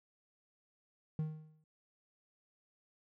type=tone with exponential decay; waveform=triangle; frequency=155.56 Hz; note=D#3; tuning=in tune; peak=-29 dBFS; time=1.19-1.64 s; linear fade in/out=2 ms; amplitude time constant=96 ms; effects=noise-tail reverb RT60 0.2 s tail -25 dB re dry